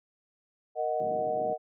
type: chord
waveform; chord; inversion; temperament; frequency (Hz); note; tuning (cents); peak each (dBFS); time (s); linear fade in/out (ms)
sine; D# minor; second; equal; 466.2 / 622.3 / 740; A#4 / D#5 / F#5; 0 / 0 / 0; -34 / -30 / -31; 0.75-1.58; 50
type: band-pass noise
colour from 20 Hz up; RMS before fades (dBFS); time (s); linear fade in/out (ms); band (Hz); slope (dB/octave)
white; -43; 1-1.53; 0; 140 to 370; 24
effects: none